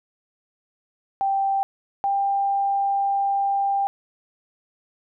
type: tone pair in turn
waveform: sine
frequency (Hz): 784 / 793.6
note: G5 / G5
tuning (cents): 0 / +21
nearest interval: unison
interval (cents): 21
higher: second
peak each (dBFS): -19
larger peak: neither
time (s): 1.21-1.63 / 2.04-3.87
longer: second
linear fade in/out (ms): 0
effects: none